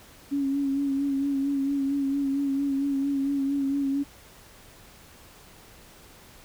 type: tone with vibrato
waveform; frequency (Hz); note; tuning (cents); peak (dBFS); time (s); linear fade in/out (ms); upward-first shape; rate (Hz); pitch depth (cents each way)
sine; 277.2; C#4; 0; -23; 0.31-4.04; 20; sine; 4.4; 36
effects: pink hiss -51 dBFS RMS until 6.44 s